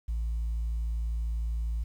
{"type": "tone", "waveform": "sine", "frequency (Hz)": 56.4, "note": "A1", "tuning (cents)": 44, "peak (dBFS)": -26, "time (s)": [0.08, 1.84], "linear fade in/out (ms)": 10, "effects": ["tanh soft clip ceiling -26 dBFS", "10-bit"]}